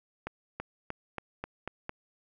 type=accelerating click train; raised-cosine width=0.5 ms; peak=-20 dBFS; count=7; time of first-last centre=0.27-1.894 s; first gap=330 ms; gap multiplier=0.92; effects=none